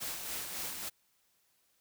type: noise with tremolo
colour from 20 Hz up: white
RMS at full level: -38 dBFS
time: 0-0.9 s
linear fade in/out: 20 ms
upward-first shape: sine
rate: 3.6 Hz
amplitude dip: 40%
effects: white hiss -73 dBFS RMS until 1.8 s